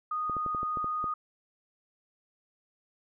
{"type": "tone", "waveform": "sine", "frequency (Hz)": 1238, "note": "D#6", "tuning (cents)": -9, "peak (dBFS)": -29, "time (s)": [0.11, 1.14], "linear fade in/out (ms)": 5}
{"type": "clicks", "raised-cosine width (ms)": 2, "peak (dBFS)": -26, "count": 8, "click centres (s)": [0.297, 0.367, 0.463, 0.548, 0.631, 0.772, 0.844, 1.042]}
{"effects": []}